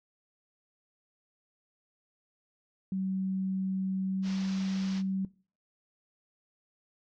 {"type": "tone with pitch glide", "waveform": "sine", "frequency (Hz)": [190, 191.43], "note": ["F#3", "G3"], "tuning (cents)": [46, -41], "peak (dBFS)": -29, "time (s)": [2.92, 5.25], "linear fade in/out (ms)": 2, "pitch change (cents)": 13, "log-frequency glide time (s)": [4.05, 4.34]}
{"type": "low-pass noise", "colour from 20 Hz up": "white", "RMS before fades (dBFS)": -47, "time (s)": [4.22, 5.03], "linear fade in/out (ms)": 50, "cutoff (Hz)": 5900, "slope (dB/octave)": 48}
{"effects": ["noise-tail reverb RT60 0.4 s tail -20 dB re dry"]}